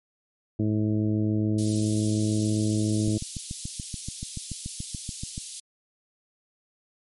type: harmonic tone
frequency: 107 Hz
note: A2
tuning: 48 cents flat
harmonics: 1 / 2 / 3 / 4 / 5 / 6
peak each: -25 / -27 / -27 / -38 / -42 / -43 dBFS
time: 0.59-3.18 s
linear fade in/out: 5 ms
type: high-pass noise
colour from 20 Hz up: white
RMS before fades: -36 dBFS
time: 1.58-5.6 s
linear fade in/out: 5 ms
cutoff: 3500 Hz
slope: 24 dB/octave
type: click train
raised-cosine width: 5 ms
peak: -21 dBFS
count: 17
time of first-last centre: 3.08-5.379 s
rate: 6.96 Hz
effects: MP3 48 kbps